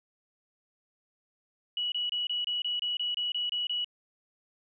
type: tone bursts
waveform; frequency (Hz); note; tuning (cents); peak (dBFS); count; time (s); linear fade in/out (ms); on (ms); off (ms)
sine; 2932; F#7; -16; -28; 12; 1.77-3.845; 2; 150; 25
effects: none